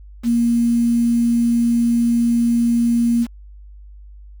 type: tone with quantisation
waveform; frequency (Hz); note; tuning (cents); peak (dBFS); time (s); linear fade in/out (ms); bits
sine; 235.4; A#3; +17; -13; 0.23-3.27; 50; 6
effects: added 50 Hz sine -37 dBFS peak until 4.4 s